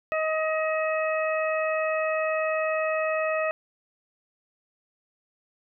harmonic tone with a mistuned harmonic, 630 Hz, D#5, 21 cents sharp, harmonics 1 / 2 / 3 / 4, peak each -25 / -31 / -33 / -33 dBFS, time 0.12-3.51 s, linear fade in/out 0 ms, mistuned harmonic 4, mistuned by +28 cents, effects none

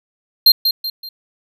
square tone with echo, 4186 Hz, C8, in tune, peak -5 dBFS, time 0.46-0.52 s, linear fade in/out 5 ms, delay 190 ms, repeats 3, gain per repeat -8 dB, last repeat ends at 1.09 s, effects none

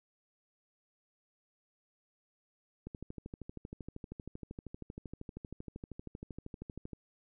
click train, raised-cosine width 3 ms, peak -30 dBFS, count 53, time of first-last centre 2.87-6.933 s, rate 12.8 Hz, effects none

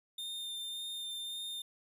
45% pulse tone with vibrato, 3621 Hz, A7, 49 cents sharp, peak -38 dBFS, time 0.18-1.62 s, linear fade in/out 5 ms, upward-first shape sine, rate 1.8 Hz, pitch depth 14 cents each way, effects none

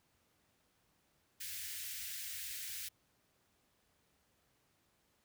white band-stop noise, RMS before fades -44 dBFS, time 1.4-2.89 s, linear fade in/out 10 ms, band 100 to 1600 Hz, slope 48 dB/octave, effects pink hiss -75 dBFS RMS until 5.24 s + high-pass 60 Hz 12 dB/octave

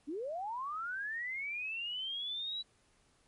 sine linear sweep, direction up, 267.1 to 3951 Hz, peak -36 dBFS, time 0.07-2.63 s, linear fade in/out 20 ms, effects pink hiss -70 dBFS RMS until 3.27 s + MP3 48 kbps

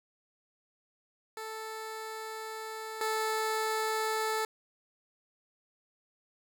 15% pulse tone pair in turn, 440 / 438 Hz, A4 / A4, 0 / -8 cents, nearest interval unison, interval 8 cents, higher first, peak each -32 / -23 dBFS, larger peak second, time 1.37-3.01 / 3.01-4.45 s, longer first, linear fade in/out 2 ms, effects none

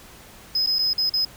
sine tone with dropouts, 5070 Hz, D#8, 32 cents sharp, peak -16 dBFS, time 0.55-1.25 s, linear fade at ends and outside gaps 5 ms, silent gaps 0.663-0.671 / 0.786-0.79 / 0.933-0.98 / 1.096-1.137 s, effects tanh soft clip ceiling -18 dBFS + pink hiss -46 dBFS RMS until 1.36 s

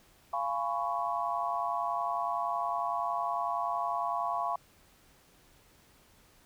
sine chord, C# dominant seventh, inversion first, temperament just, 693 / 831.5 / 997.9 / 1108.7 Hz, E#5 / G#5 / B5 / C#6, -14 / +2 / +18 / 0 cents, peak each -34 / -37 / -35 / -34 dBFS, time 0.33-4.56 s, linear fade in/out 5 ms, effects pink hiss -62 dBFS RMS until 6.45 s

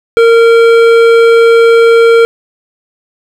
sine tone with hard clipping, 461 Hz, A#4, 19 cents flat, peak -4 dBFS, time 0.17-2.25 s, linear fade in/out 0 ms, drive 12 dB, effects none

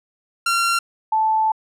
sawtooth / sine tone pair in turn, 1373 / 876 Hz, F6 / A5, -30 / -8 cents, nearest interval minor sixth, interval 778 cents, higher first, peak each -13 / -15 dBFS, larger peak first, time 0.46-0.79 / 1.12-1.52 s, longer second, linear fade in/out 5 ms, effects low-pass 12000 Hz 12 dB/octave

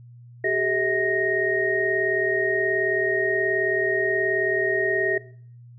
sine tone cluster, 383.5 / 422.2 / 644 / 1864 Hz, G4 / G#4 / E5 / A#6, -38 / +29 / -41 / -1 cents, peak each -25 / -27 / -28 / -24 dBFS, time 0.44-5.18 s, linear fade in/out 5 ms, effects noise-tail reverb RT60 0.5 s tail -17 dB re dry + added 120 Hz sine -43 dBFS peak until 5.78 s

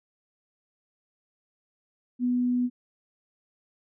sine tone, 246.9 Hz, B3, in tune, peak -22 dBFS, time 2.19-2.7 s, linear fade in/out 50 ms, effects none

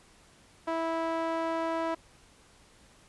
sawtooth tone with band-pass filter, 327.9 Hz, E4, 9 cents flat, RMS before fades -31 dBFS, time 0.67-1.95 s, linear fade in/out 10 ms, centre 850 Hz, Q 1.3, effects pink hiss -59 dBFS RMS until 3.08 s + resampled to 24000 Hz

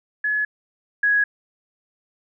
sine tone pair in turn, 1700 / 1666 Hz, G#6 / G#6, +40 / +5 cents, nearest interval unison, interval 35 cents, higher first, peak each -19 / -15 dBFS, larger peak second, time 0.24-0.45 / 1.03-1.24 s, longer neither, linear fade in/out 5 ms, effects none

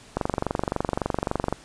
click train, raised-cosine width 1 ms, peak -9 dBFS, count 33, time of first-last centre 0.17-1.526 s, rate 23.6 Hz, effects pink hiss -49 dBFS RMS until 1.64 s + resampled to 22050 Hz

